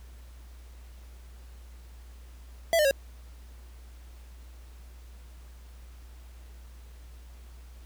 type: tone with pitch steps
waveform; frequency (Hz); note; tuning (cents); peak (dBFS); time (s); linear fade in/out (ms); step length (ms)
square; 666 / 603.7 / 547.2; E5 / D5 / C#5; +18 / +48 / -23; -21; 2.73-2.91; 0; 60
effects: added 60 Hz sine -45 dBFS peak until 7.85 s + pink hiss -59 dBFS RMS until 7.85 s